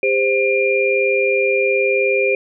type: tone cluster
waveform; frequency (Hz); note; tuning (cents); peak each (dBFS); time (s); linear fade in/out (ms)
sine; 401.9 / 521 / 2400; G4 / C5 / D7; +43 / -7 / +37; -18; 0.03-2.35; 2
effects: none